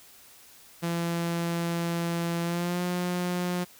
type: tone with pitch glide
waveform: sawtooth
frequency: 169.7 to 178.24 Hz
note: F3 to F3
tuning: -49 to +36 cents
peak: -23 dBFS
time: 0.82-3.65 s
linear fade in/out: 20 ms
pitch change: +85 cents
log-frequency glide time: 2.43-2.82 s
effects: white hiss -53 dBFS RMS until 3.79 s